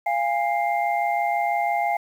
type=tone cluster; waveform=sine; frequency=693 / 819 / 2100 Hz; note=F5 / G#5 / C7; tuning=-14 / -24 / +6 cents; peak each=-24 / -23 / -29 dBFS; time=0.06-1.97 s; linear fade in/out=5 ms; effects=8-bit